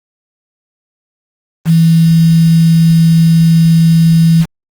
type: tone with quantisation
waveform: sine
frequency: 164.4 Hz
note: E3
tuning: 4 cents flat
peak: -4 dBFS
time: 1.65-4.46 s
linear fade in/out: 50 ms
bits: 4
effects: Opus 24 kbps

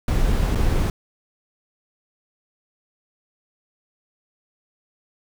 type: noise with dropouts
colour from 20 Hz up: brown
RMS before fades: -19 dBFS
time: 0.08-0.9 s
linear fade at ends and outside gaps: 2 ms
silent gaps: 0.55-0.555 s
effects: none

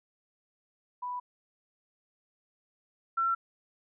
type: tone pair in turn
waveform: sine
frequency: 987.8 / 1351.5 Hz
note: B5 / E6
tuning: 0 / +43 cents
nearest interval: perfect fourth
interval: 543 cents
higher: second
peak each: -33 / -25 dBFS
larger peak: second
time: 1.02-1.2 / 3.17-3.35 s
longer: neither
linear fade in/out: 10 ms
effects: none

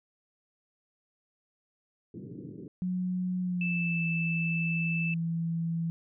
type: band-pass noise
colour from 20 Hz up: pink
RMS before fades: -43 dBFS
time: 2.14-2.68 s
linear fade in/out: 2 ms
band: 110 to 410 Hz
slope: 48 dB/octave
type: tone with pitch glide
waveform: sine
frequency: 182.3 to 166.21 Hz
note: F#3 to E3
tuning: -25 to +15 cents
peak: -28 dBFS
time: 2.82-5.9 s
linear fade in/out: 0 ms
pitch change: -160 cents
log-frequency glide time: 3.41-4.06 s
type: tone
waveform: sine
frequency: 2638 Hz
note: E7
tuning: 1 cent sharp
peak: -31 dBFS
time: 3.61-5.14 s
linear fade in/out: 2 ms
effects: none

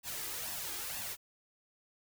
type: noise with flanger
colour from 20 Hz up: white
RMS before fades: -40 dBFS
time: 0.03-1.17 s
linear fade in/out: 50 ms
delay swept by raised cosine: 1.1 to 2.5 ms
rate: 2.1 Hz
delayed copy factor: +0.6
effects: none

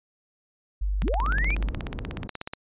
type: tone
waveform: sine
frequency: 49.08 Hz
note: G1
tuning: 3 cents sharp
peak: -23 dBFS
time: 0.81-1.71 s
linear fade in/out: 10 ms
type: linear sweep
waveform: sine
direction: up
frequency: 110 to 2489 Hz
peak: -26 dBFS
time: 1.02-1.55 s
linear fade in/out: 5 ms
type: click train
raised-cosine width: 0.3 ms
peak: -17 dBFS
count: 26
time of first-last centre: 1.02-2.535 s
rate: 16.5 Hz
type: low-pass noise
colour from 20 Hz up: pink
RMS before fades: -35 dBFS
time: 1.21-2.28 s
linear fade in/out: 10 ms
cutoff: 320 Hz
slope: 12 dB/octave
effects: resampled to 8000 Hz

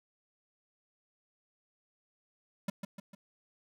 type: tone with echo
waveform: square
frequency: 196.4 Hz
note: G3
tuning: 4 cents sharp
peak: -31 dBFS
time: 2.68-2.7 s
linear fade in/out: 5 ms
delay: 150 ms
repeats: 3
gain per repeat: -6 dB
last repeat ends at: 3.15 s
effects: none

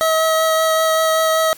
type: tone with vibrato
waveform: 25% pulse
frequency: 641 Hz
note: E5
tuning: 49 cents flat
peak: -10 dBFS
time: 0.01-1.53 s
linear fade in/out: 0 ms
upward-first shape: triangle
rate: 5.2 Hz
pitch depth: 11 cents each way
effects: white hiss -41 dBFS RMS until 1.57 s

